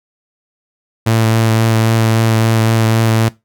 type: tone with vibrato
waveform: sawtooth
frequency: 112.4 Hz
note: A2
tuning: 37 cents sharp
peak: -6 dBFS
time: 1.06-3.29 s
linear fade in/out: 10 ms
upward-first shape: sine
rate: 3.7 Hz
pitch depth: 14 cents each way
effects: noise-tail reverb RT60 0.2 s tail -19 dB re dry